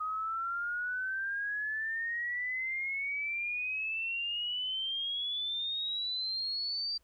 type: exponential sweep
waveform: sine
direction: up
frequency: 1249 to 4699 Hz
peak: -32 dBFS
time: 0-6.98 s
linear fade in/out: 10 ms
effects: added 60 Hz sine -67 dBFS peak until 7.03 s + pink hiss -73 dBFS RMS until 7.03 s